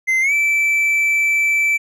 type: tone with pitch glide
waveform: triangle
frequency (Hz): 2070 to 2323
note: C7 to D7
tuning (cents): -19 to -20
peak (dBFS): -12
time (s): 0.07-1.78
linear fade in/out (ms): 20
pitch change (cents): +199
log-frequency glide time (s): 0.21-0.33
effects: none